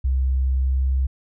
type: tone with pitch glide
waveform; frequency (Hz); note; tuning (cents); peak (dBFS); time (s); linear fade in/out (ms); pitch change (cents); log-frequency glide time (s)
sine; 65.41 to 65.94; C2 to C2; 0 to +14; -17; 0.04-1.07; 10; +14; 0.58-0.86
effects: none